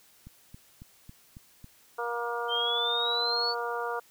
click train, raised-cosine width 5 ms, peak -33 dBFS, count 6, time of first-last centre 0.27-1.644 s, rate 3.64 Hz
harmonic tone, 236.9 Hz, A#3, 28 cents sharp, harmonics 2 / 3 / 4 / 5 / 6, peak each -34 / -37 / -36 / -37 / -37 dBFS, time 1.98-4 s, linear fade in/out 10 ms
sine exponential sweep, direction up, 3122 to 4509 Hz, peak -27 dBFS, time 2.48-3.55 s, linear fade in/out 50 ms
effects white hiss -60 dBFS RMS until 4.1 s

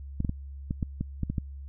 clicks, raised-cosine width 5 ms, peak -16 dBFS, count 9, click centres 0.204 / 0.248 / 0.294 / 0.709 / 0.828 / 1.01 / 1.233 / 1.3 / 1.382 s, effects added 69 Hz sine -38 dBFS peak until 1.68 s

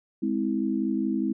sine chord, Ab augmented, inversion none, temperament just, 207.7 / 259.6 / 324.5 Hz, Ab3 / C4 / E4, 0 / -13 / -27 cents, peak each -28 dBFS, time 0.22-1.33 s, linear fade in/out 10 ms, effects none

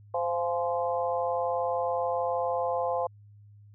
harmonic tone with a mistuned harmonic, 173.2 Hz, F3, 14 cents flat, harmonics 3 / 4 / 5 / 6, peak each -29 / -31 / -33 / -35 dBFS, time 0.14-3.07 s, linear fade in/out 5 ms, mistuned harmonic 5, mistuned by -43 cents, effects added 103 Hz sine -50 dBFS peak until 3.74 s

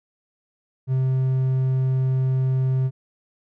triangle tone, 130.81 Hz, C3, in tune, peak -16 dBFS, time 0.87-2.91 s, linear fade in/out 50 ms, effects none

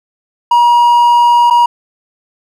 triangle tone with dropouts, 955 Hz, A#5, 42 cents sharp, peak -3 dBFS, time 0.51-1.66 s, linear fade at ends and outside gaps 5 ms, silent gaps 1.501-1.507 s, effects none

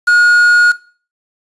triangle tone with quantisation, 1440 Hz, F#6, 47 cents flat, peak -4 dBFS, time 0.07-0.72 s, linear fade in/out 10 ms, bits 4, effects noise-tail reverb RT60 0.4 s tail -18 dB re dry + resampled to 24000 Hz

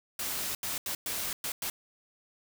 white noise bursts at uneven times, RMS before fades -34 dBFS, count 6, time 0.19-0.55 / 0.63-0.78 / 0.86-0.95 / 1.06-1.33 / 1.44-1.52 / 1.62-1.7 s, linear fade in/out 2 ms, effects none

